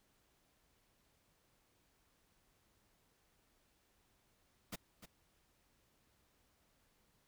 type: noise with echo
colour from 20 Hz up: pink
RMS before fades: -44 dBFS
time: 4.72-4.76 s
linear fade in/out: 10 ms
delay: 300 ms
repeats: 1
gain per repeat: -11 dB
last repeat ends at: 5.06 s
effects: pink hiss -75 dBFS RMS until 7.27 s